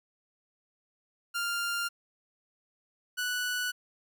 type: tone pair in turn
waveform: sawtooth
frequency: 1396.9 / 1480 Hz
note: F6 / F#6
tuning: 0 / 0 cents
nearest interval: minor second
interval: 100 cents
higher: second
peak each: -26 dBFS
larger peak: neither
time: 1.34-1.89 / 3.17-3.72 s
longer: neither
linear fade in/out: 20 ms
effects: none